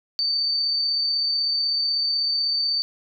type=tone with amplitude modulation; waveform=sine; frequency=4575 Hz; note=D8; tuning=46 cents flat; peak=-19 dBFS; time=0.19-2.82 s; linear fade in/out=0 ms; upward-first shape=sine; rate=36.1 Hz; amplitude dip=25%; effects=none